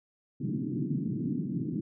pink band-pass noise, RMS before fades -32 dBFS, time 0.4-1.81 s, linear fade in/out 10 ms, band 130 to 320 Hz, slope 48 dB/octave, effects none

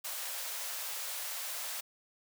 white high-pass noise, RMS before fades -39 dBFS, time 0.04-1.81 s, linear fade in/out 10 ms, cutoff 500 Hz, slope 48 dB/octave, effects none

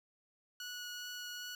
15% pulse tone with vibrato, 1463 Hz, F#6, 20 cents flat, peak -36 dBFS, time 0.6-1.55 s, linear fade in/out 2 ms, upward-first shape triangle, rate 2.5 Hz, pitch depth 9 cents each way, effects none

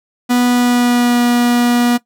45% pulse tone with pitch glide, 245.3 to 241.4 Hz, B3 to B3, -12 to -39 cents, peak -10 dBFS, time 0.29-1.98 s, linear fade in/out 20 ms, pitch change -27 cents, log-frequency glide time 0.46-1.22 s, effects noise-tail reverb RT60 0.1 s tail -18 dB re dry

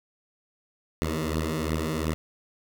10% pulse beating tone pair, 77.3 / 80.1 Hz, D#2 / E2, -11 / -49 cents, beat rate 2.8 Hz, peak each -22 / -20 dBFS, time 1.02-2.14 s, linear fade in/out 0 ms, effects none

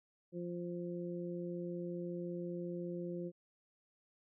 harmonic tone, 174.61 Hz, F3, in tune, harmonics 1 / 2 / 3, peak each -42 / -42 / -47 dBFS, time 0.32-3.32 s, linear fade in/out 50 ms, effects none

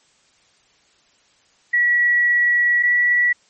sine tone pair in turn, 1932 / 1945.4 Hz, B6 / B6, -39 / -27 cents, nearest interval unison, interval 12 cents, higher second, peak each -13 dBFS, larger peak neither, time 1.73-2.83 / 2.83-3.33 s, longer first, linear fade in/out 10 ms, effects white hiss -58 dBFS RMS until 3.49 s + MP3 32 kbps

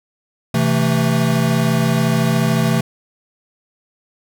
square chord, A minor, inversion first, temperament equal with one note detuned, 130.81 / 164.81 / 222.4 Hz, C3 / E3 / A3, 0 / 0 / +19 cents, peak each -19 dBFS, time 0.54-2.81 s, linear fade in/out 5 ms, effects none

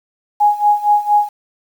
sine tone with tremolo, 830.6 Hz, G#5, in tune, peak -7 dBFS, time 0.4-1.29 s, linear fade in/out 10 ms, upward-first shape sine, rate 4.3 Hz, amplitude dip 85%, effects 7-bit

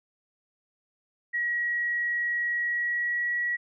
sine tone with pitch glide, 1910 to 1925.5 Hz, A#6 to B6, +42 to -44 cents, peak -25 dBFS, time 1.33-3.57 s, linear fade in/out 20 ms, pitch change +14 cents, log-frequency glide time 2.53-3.36 s, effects none

